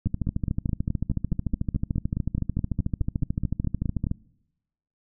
two click trains, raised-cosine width 5 ms, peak -13 / -14 dBFS, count 56 / 20, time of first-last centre 0.07-4.114 / 0.06-4.068 s, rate 13.6 / 4.74 Hz, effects noise-tail reverb RT60 0.9 s tail -24 dB re dry

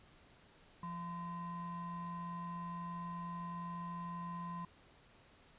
triangle ring-modulated tone, 425.5 Hz, G#4, 42 cents sharp, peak -36 dBFS, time 0.83-4.65 s, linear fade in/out 2 ms, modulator 598 Hz, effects pink hiss -64 dBFS RMS until 5.58 s + resampled to 8000 Hz

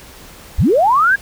sine linear sweep, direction up, 30.82 to 1661.2 Hz, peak -9 dBFS, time 0.58-1.16 s, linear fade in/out 10 ms, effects pink hiss -39 dBFS RMS until 1.21 s

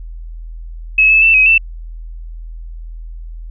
sine tone with pitch steps, 2579 / 2609 / 2664 / 2538 / 2665 Hz, E7 / E7 / E7 / D#7 / E7, -39 / -18 / +18 / +34 / +18 cents, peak -6 dBFS, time 0.98-1.58 s, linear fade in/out 5 ms, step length 120 ms, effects added 41 Hz sine -26 dBFS peak until 3.5 s

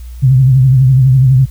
sine tone with vibrato, 130.81 Hz, C3, in tune, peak -4 dBFS, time 0.22-1.46 s, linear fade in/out 20 ms, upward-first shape triangle, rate 12 Hz, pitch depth 97 cents each way, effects added 60 Hz sine -25 dBFS peak until 1.5 s + white hiss -46 dBFS RMS until 1.5 s

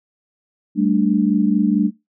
sine chord, G suspended second, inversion none, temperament just, 196 / 220.5 / 294 Hz, G3 / A3 / D4, 0 / +4 / +2 cents, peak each -18 dBFS, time 0.75-1.91 s, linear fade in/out 50 ms, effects noise-tail reverb RT60 0.2 s tail -21 dB re dry

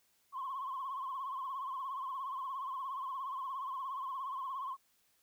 sine tone with vibrato, 1064 Hz, C6, 29 cents sharp, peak -36 dBFS, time 0.32-4.77 s, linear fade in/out 50 ms, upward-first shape triangle, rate 17 Hz, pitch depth 110 cents each way, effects tanh soft clip ceiling -33 dBFS + white hiss -73 dBFS RMS until 5.22 s

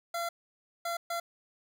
25% pulse tone bursts at uneven times, 683 Hz, F5, 39 cents flat, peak -28 dBFS, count 3, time 0.14-0.29 / 0.85-0.97 / 1.1-1.2 s, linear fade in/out 5 ms, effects none

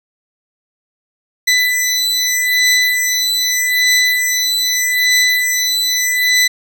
20% pulse beating tone pair, 1994 / 1994.81 Hz, B6 / B6, +16 / +17 cents, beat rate 0.81 Hz, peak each -10 dBFS, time 1.47-6.48 s, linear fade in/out 10 ms, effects none

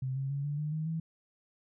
sine tone with pitch steps, 130.81 / 135.58 / 140.52 / 145.65 / 150.96 / 156.46 / 162.17 Hz, C3 / C#3 / C#3 / D3 / D3 / D#3 / E3, 0 / -38 / +24 / -14 / +48 / +10 / -28 cents, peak -31 dBFS, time 0.02-1 s, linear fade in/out 5 ms, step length 140 ms, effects none

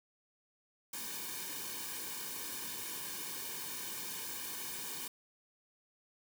white noise with comb filter, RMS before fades -42 dBFS, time 0.93-5.08 s, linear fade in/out 5 ms, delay 1.5 ms, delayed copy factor -1, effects none

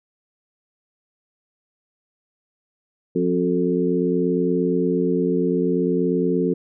harmonic tone with a mistuned harmonic, 88.6 Hz, F2, 25 cents sharp, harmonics 2 / 3 / 4 / 5, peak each -23 / -23 / -23 / -23 dBFS, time 3.15-6.54 s, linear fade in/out 10 ms, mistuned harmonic 4, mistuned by +39 cents, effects none

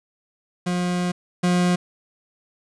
40% pulse tone pair in turn, 178.2 / 178.2 Hz, F3 / F3, +35 / +35 cents, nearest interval unison, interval 0 cents, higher neither, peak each -20 / -16 dBFS, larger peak second, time 0.66-1.12 / 1.43-1.76 s, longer first, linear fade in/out 10 ms, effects resampled to 22050 Hz + 8-bit

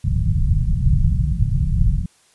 pink low-pass noise, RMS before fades -17 dBFS, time 0.04-2.06 s, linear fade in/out 5 ms, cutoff 170 Hz, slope 48 dB/octave, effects white hiss -56 dBFS RMS until 2.34 s + resampled to 24000 Hz

